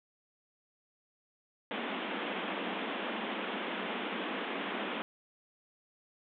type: band-pass noise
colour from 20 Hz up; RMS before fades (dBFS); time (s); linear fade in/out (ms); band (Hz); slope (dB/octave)
pink; -37; 1.71-5.02; 0; 190 to 3500; 96
effects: none